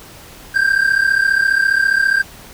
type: tone pair together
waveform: triangle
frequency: 1568 / 1602.8 Hz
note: G6 / G6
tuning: 0 / +38 cents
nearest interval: unison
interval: 38 cents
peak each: -13 dBFS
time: 0.54-2.23 s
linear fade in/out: 20 ms
effects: pink hiss -39 dBFS RMS until 2.53 s